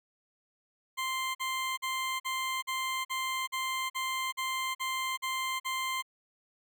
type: tone bursts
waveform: 20% pulse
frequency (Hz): 1046.5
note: C6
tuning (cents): 0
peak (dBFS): -26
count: 12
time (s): 0.97-6.025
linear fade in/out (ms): 20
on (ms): 380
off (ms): 45
effects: none